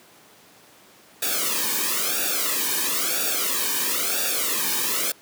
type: noise with flanger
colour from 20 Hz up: white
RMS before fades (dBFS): -24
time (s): 1.22-5.12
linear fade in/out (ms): 5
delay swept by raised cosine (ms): 0.96 to 1.5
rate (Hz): 1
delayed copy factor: -0.95
effects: pink hiss -51 dBFS RMS until 5.21 s + high-pass 200 Hz 12 dB/octave

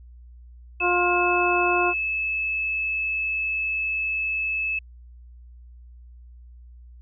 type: harmonic tone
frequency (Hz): 353.9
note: F4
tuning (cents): +23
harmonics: 1 / 2 / 3 / 4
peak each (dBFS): -24 / -25 / -25 / -28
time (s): 0.8-1.94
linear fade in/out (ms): 50
type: tone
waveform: sine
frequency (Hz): 2605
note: E7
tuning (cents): -21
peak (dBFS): -23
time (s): 0.8-4.79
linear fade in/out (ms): 5
effects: added 60 Hz sine -43 dBFS peak until 7.01 s

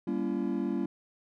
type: chord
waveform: triangle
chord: G diminished seventh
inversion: none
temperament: just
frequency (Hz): 196 / 235.2 / 282.2 / 338.7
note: G3 / Bb3 / Db4 / Fb4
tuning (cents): 0 / +16 / +31 / +47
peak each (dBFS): -32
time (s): 0.07-0.86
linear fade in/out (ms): 5
effects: none

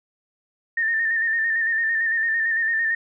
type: tone with vibrato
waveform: sine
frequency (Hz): 1812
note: A#6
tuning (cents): -50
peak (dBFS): -19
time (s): 0.77-2.95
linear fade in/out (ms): 5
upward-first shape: square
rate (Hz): 8.9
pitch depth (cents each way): 35
effects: none

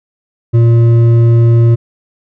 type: tone with hard clipping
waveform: sine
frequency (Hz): 116.54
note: A#2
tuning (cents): 0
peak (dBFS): -6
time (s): 0.53-1.76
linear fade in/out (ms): 20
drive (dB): 7
effects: none

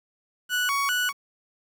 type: tone with vibrato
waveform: 30% pulse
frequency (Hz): 1285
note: E6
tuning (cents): -45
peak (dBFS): -20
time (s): 0.49-1.13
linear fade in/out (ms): 50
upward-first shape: square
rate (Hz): 2.5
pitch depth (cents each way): 240
effects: 9-bit

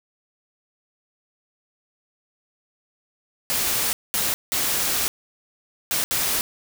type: noise bursts at uneven times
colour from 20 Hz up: white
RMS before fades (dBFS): -23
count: 5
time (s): 3.5-3.93 / 4.14-4.34 / 4.52-5.08 / 5.91-6.04 / 6.11-6.41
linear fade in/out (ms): 0
effects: none

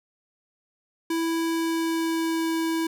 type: tone with pitch glide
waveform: square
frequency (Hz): 329.6 to 326.8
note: E4 to E4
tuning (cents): 0 to -15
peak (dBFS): -24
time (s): 1.1-2.87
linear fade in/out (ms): 5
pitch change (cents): -15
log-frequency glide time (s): 1.47-2.51
effects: none

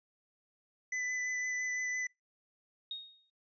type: tone with vibrato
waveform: square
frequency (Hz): 2000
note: B6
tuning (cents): +21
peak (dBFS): -34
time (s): 0.92-2.07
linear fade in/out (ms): 5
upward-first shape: sine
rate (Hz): 5.9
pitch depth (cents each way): 10
type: tone with exponential decay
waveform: sine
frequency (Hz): 3729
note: A#7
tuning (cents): 0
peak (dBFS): -35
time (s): 2.91-3.3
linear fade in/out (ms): 2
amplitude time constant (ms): 84
effects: noise-tail reverb RT60 0.2 s tail -26 dB re dry + resampled to 16000 Hz

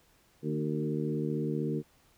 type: harmonic tone with a mistuned harmonic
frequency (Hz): 76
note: D#2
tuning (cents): -40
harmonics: 2 / 3 / 4 / 5 / 6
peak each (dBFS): -33 / -35 / -36 / -37 / -38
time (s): 0.42-1.83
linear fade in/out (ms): 50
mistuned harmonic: 5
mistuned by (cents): -16
effects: pink hiss -65 dBFS RMS until 2.17 s

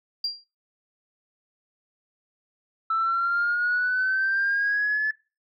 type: tone with exponential decay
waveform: sine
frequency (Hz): 4759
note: D8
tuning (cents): +22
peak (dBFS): -21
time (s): 0.24-0.44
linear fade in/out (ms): 5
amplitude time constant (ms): 43
type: exponential sweep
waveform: sine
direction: up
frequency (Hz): 1318.5 to 1735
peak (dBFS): -20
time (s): 2.9-5.11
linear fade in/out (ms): 5
effects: noise-tail reverb RT60 0.3 s tail -20 dB re dry + tanh soft clip ceiling -17 dBFS

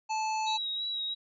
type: harmonic tone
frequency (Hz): 872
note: A5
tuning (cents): -16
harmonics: 1 / 3 / 5 / 7 / 8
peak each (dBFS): -29 / -39 / -43 / -46 / -47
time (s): 0.09-0.58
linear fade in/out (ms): 20
type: tone with vibrato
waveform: sine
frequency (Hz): 3851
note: B7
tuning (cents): -44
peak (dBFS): -31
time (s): 0.46-1.15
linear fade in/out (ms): 20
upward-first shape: sine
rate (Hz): 3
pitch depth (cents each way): 28
effects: none

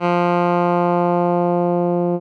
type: tone with low-pass filter sweep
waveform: 10% pulse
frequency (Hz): 175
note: F3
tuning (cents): +4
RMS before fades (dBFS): -17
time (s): 0-2.2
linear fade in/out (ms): 50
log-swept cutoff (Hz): 2000 to 440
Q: 1
effects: none

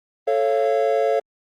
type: chord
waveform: triangle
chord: A augmented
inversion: none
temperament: just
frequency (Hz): 440 / 550 / 687.5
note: A4 / C#5 / E#5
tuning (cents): 0 / -14 / -27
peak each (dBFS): -19 / -19 / -20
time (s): 0.27-1.2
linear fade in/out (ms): 10
effects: Opus 32 kbps

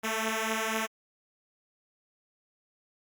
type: beating tone pair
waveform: 5% pulse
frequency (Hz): 220 / 224.1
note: A3 / A3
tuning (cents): 0 / +32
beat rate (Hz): 4.1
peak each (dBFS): -19 / -22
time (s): 0.03-0.87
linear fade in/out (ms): 20
effects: Opus 48 kbps

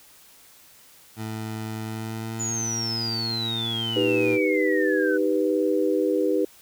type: tone with pitch glide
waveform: 20% pulse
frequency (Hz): 110 to 114.21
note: A2 to A#2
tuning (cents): 0 to -35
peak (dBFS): -25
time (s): 1.16-4.39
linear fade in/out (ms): 50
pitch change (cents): +65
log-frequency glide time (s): 1.82-2.74
type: exponential sweep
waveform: sine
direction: down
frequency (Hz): 7040 to 1480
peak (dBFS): -26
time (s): 2.39-5.18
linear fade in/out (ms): 20
type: chord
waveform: sine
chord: Eb augmented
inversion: none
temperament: equal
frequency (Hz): 311.1 / 392 / 493.9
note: Eb4 / G4 / B4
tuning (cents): 0 / 0 / 0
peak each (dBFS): -24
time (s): 3.96-6.45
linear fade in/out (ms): 5
effects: white hiss -52 dBFS RMS until 6.61 s

